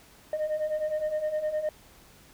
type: beating tone pair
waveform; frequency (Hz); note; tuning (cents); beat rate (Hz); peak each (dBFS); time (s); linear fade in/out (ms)
sine; 607 / 616.7; D#5 / D#5; -43 / -16; 9.7; -30 / -26; 0.33-1.69; 2
effects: tanh soft clip ceiling -24 dBFS + pink hiss -55 dBFS RMS until 2.33 s